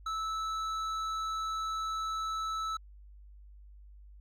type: tone with hard clipping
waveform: triangle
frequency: 1310 Hz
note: E6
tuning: 11 cents flat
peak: -34 dBFS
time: 0.06-2.77 s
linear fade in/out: 5 ms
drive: 12 dB
effects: added 50 Hz sine -50 dBFS peak until 4.2 s